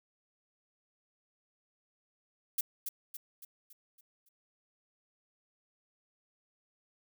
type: noise with echo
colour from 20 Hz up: violet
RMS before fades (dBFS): -31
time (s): 2.58-2.61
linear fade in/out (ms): 5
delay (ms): 280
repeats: 6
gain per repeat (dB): -6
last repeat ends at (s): 4.29
effects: none